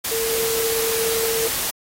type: tone in noise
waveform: sine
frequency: 453.2 Hz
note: A#4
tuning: 49 cents flat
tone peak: -22 dBFS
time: 0.11-1.48 s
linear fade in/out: 10 ms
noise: white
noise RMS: -24 dBFS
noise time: 0.04-1.71 s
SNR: -1 dB
effects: AAC 48 kbps